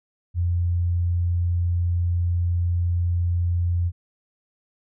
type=tone; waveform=sine; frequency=87.1 Hz; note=F2; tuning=4 cents flat; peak=-19 dBFS; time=0.34-3.92 s; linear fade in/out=50 ms; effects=none